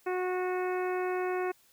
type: harmonic tone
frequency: 365.9 Hz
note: F#4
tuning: 19 cents flat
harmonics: 1 / 2 / 3 / 4 / 5 / 6 / 7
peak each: -30 / -36 / -40 / -42 / -44 / -46 / -47 dBFS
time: 0.06-1.52 s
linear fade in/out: 10 ms
effects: white hiss -64 dBFS RMS until 1.72 s